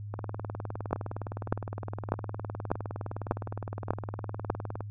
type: two click trains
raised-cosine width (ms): 1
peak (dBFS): -11 / -22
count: 7 / 92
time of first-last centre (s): 0.93-4.501 / 0.14-4.807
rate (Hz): 1.68 / 19.5
effects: added 103 Hz sine -37 dBFS peak until 4.9 s